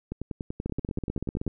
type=two click trains; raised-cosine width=3 ms; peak=-17 / -19 dBFS; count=14 / 15; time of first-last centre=0.66-1.478 / 0.12-1.466 s; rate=15.9 / 10.4 Hz; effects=none